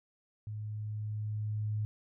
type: tone with level ramp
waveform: sine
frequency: 106.5 Hz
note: G#2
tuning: 44 cents sharp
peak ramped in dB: -37 to -30 dBFS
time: 0.47-1.85 s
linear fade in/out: 0 ms
effects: none